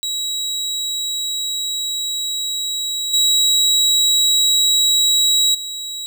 30% pulse tone with level steps, 3867 Hz, B7, 37 cents flat, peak -18 / -10 / -23 dBFS, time 0.03-6.06 s, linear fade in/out 0 ms, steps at 3.13 / 5.54 s, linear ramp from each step 10 ms, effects none

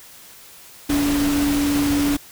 sine tone in noise, 287.2 Hz, D4, 39 cents flat, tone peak -17 dBFS, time 0.89-2.17 s, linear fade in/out 10 ms, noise pink, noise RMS -26 dBFS, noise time 0.89-2.17 s, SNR +6 dB, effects white hiss -44 dBFS RMS until 2.31 s

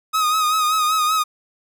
45% pulse tone with vibrato, 1254 Hz, D#6, 13 cents sharp, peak -16 dBFS, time 0.13-1.24 s, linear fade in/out 20 ms, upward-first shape sine, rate 5.2 Hz, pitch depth 46 cents each way, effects none

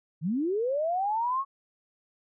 sine linear sweep, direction up, 140.1 to 1113 Hz, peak -25 dBFS, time 0.21-1.45 s, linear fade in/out 50 ms, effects none

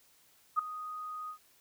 sine tone with ADSR envelope, 1244.5 Hz, D#6, in tune, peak -22 dBFS, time 0.56-1.38 s, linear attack 30 ms, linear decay 5 ms, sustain -16 dB, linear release 88 ms, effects white hiss -65 dBFS RMS until 1.6 s

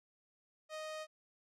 sawtooth tone, 622.3 Hz, D#5, in tune, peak -38 dBFS, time 0.69-1.07 s, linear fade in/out 50 ms, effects low-pass 8000 Hz 12 dB/octave

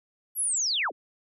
sine linear sweep, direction down, 11810 to 166.4 Hz, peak -24 dBFS, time 0.35-0.92 s, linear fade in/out 50 ms, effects none

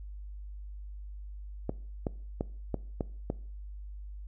clicks, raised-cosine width 2 ms, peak -17 dBFS, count 6, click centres 1.694 / 2.068 / 2.409 / 2.743 / 3.008 / 3.301 s, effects noise-tail reverb RT60 0.5 s tail -21 dB re dry + added 50 Hz sine -40 dBFS peak until 4.27 s

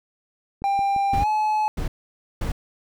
click train, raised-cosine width 3 ms, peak -24 dBFS, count 4, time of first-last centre 0.62-1.135 s, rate 5.83 Hz
triangle tone with pitch glide, 794 to 855.9 Hz, G5 to A5, +22 to -48 cents, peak -17 dBFS, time 0.64-1.68 s, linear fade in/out 0 ms, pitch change +130 cents, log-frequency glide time 1.19-1.27 s
brown noise bursts, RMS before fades -25 dBFS, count 3, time 1.13-2.52 s, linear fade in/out 5 ms, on 110 ms, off 530 ms
effects none

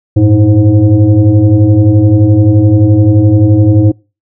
sine tone with frequency modulation, 109.8 Hz, A2, 3 cents flat, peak -3 dBFS, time 0.16-3.92 s, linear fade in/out 10 ms, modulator 208 Hz, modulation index 1.2, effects noise-tail reverb RT60 0.3 s tail -25 dB re dry

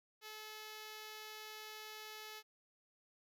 5% pulse tone, 430.8 Hz, A4, 37 cents flat, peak -37 dBFS, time 0.21-2.43 s, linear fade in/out 50 ms, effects none

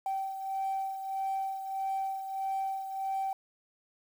sine beating tone pair, 774 / 775.6 Hz, G5 / G5, -22 / -19 cents, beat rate 1.6 Hz, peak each -31 / -38 dBFS, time 0.06-3.33 s, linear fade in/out 2 ms, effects tanh soft clip ceiling -26 dBFS + 9-bit

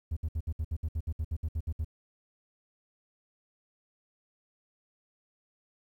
triangle tone bursts, 79.2 Hz, D#2, 31 cents sharp, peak -26 dBFS, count 15, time 0.11-1.847 s, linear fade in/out 10 ms, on 57 ms, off 63 ms, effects tanh soft clip ceiling -23 dBFS + 11-bit

